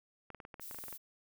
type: clicks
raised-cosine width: 0.5 ms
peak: -33 dBFS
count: 12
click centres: 0.303 / 0.347 / 0.402 / 0.451 / 0.542 / 0.597 / 0.712 / 0.746 / 0.787 / 0.839 / 0.883 / 0.927 s
type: noise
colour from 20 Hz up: violet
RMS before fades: -47 dBFS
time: 0.6-0.98 s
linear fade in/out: 20 ms
effects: none